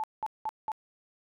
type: tone bursts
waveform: sine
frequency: 870 Hz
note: A5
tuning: 20 cents flat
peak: -29 dBFS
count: 4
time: 0-0.718 s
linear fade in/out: 0 ms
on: 37 ms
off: 190 ms
effects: none